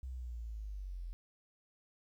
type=linear sweep; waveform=sine; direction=down; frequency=65.41 to 41.33 Hz; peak=-40 dBFS; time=0.03-1.13 s; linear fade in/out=0 ms; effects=12-bit